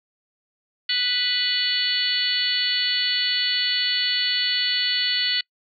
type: harmonic tone with a mistuned harmonic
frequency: 493.9 Hz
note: B4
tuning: in tune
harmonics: 3 / 4 / 5 / 6 / 7 / 8 / 9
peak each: -34 / -28 / -35 / -25 / -29 / -31 / -24 dBFS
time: 0.89-5.41 s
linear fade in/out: 5 ms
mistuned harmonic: 9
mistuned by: -16 cents
effects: noise-tail reverb RT60 0.1 s tail -26 dB re dry